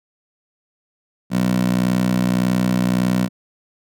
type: tone with high-pass filter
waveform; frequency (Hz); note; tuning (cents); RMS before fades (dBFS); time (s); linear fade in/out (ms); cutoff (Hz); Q
15% pulse; 61.74; B1; 0; -18; 1.3-3.29; 50; 180; 2.4
effects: none